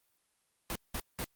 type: noise bursts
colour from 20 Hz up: pink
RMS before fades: -36 dBFS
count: 3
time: 0.7-1.242 s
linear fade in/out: 0 ms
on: 54 ms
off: 190 ms
effects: white hiss -75 dBFS RMS until 1.35 s + Opus 32 kbps